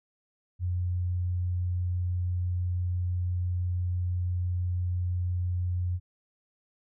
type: tone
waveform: sine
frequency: 89.4 Hz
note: F2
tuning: 41 cents sharp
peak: -26 dBFS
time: 0.59-6 s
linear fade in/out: 50 ms
effects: none